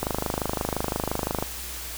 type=click train; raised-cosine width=1 ms; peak=-11 dBFS; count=37; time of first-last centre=0.03-1.425 s; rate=25.8 Hz; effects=added 61 Hz sine -40 dBFS peak until 1.97 s + white hiss -36 dBFS RMS until 1.97 s